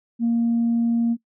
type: tone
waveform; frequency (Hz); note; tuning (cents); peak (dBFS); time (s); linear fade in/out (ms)
sine; 233.1; A#3; 0; -16; 0.19-1.17; 50
effects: noise-tail reverb RT60 0.1 s tail -22 dB re dry + tanh soft clip ceiling -14 dBFS